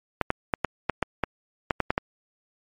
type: clicks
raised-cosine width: 0.5 ms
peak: -7 dBFS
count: 11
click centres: 0.213 / 0.304 / 0.538 / 0.647 / 0.897 / 1.027 / 1.237 / 1.708 / 1.803 / 1.905 / 1.979 s
effects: MP3 64 kbps